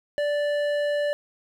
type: tone with hard clipping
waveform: triangle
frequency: 585 Hz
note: D5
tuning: 7 cents flat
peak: -24 dBFS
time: 0.18-1.13 s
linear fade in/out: 0 ms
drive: 14 dB
effects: none